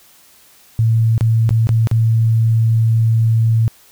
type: tone with dropouts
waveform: sine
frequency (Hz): 113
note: A2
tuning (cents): +47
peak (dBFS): -10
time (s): 0.79-3.68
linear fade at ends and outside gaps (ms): 0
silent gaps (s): 1.179-1.209 / 1.492-1.507 / 1.671-1.691 / 1.872-1.913
effects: white hiss -48 dBFS RMS until 3.91 s